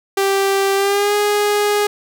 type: tone with pitch glide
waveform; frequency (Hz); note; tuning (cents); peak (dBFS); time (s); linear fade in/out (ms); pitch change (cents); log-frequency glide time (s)
sawtooth; 392 to 413.9; G4 to G#4; 0 to -6; -10; 0.17-1.87; 5; +94; 0.75-1.15
effects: none